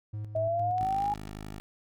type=tone with tremolo; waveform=triangle; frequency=106 Hz; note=G#2; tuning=36 cents sharp; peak=-31 dBFS; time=0.13-0.84 s; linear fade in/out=10 ms; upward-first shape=square; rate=4.3 Hz; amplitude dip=50%
type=exponential sweep; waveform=sine; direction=up; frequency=638 to 830.6 Hz; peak=-26 dBFS; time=0.35-1.14 s; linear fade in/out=5 ms
type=clicks; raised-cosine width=0.2 ms; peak=-30 dBFS; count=7; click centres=0.782 / 0.926 / 0.986 / 1.021 / 1.056 / 1.15 / 1.278 s
type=tone; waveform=10% pulse; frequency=51.91 Hz; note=G#1; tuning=in tune; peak=-31 dBFS; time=0.81-1.6 s; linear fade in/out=0 ms
effects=none